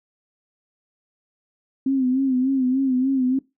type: tone with vibrato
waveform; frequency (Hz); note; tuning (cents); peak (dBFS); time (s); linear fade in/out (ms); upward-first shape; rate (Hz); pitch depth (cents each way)
sine; 261.6; C4; 0; -17; 1.86-3.39; 5; sine; 3.4; 68
effects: noise-tail reverb RT60 0.2 s tail -20 dB re dry